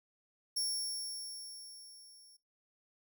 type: tone with level ramp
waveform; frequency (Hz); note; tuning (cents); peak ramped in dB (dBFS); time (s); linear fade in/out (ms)
25% pulse; 5480; F8; -34; -27 to -54; 0.56-2.37; 10
effects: noise-tail reverb RT60 0.2 s tail -21 dB re dry